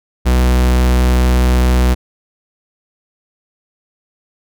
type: tone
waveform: 45% pulse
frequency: 62.3 Hz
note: B1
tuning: 16 cents sharp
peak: -9 dBFS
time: 0.25-1.95 s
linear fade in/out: 20 ms
effects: none